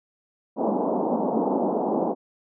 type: band-pass noise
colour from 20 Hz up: pink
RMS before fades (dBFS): -24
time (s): 0.56-2.15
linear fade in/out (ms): 50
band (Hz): 200 to 920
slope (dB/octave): 48
effects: none